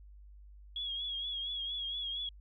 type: tone with vibrato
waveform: sine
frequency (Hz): 3322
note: G#7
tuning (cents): 0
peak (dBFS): -35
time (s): 0.76-2.29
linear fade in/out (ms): 2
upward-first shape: triangle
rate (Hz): 4.3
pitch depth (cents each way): 64
effects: added 50 Hz sine -51 dBFS peak until 2.4 s